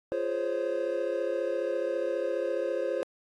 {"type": "chord", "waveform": "triangle", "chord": "Db major seventh", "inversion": "first", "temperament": "just", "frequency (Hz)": [346.5, 415.8, 519.7, 554.4], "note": ["F4", "Ab4", "C5", "Db5"], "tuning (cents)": [-14, 2, -12, 0], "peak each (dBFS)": [-33, -34, -29, -31], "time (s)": [0.12, 3.03], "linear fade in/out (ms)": 0, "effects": ["AAC 32 kbps"]}